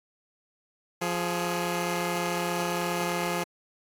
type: tone pair together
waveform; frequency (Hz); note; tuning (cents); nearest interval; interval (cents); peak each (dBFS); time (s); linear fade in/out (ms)
10% pulse; 174.61 / 418.9; F3 / G#4; 0 / +15; octave + minor third; 1515; -20 / -24; 1.01-3.44; 10
effects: AAC 64 kbps